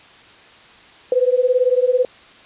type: beating tone pair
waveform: sine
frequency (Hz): 493.9 / 511.9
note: B4 / C5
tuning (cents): 0 / -38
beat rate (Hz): 18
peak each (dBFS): -16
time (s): 1.12-2.05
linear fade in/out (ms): 2
effects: white hiss -45 dBFS RMS until 2.45 s + resampled to 8000 Hz